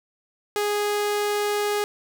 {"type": "tone", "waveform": "sawtooth", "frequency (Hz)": 414.1, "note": "G#4", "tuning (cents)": -5, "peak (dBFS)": -18, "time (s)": [0.56, 1.84], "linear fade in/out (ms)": 0, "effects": []}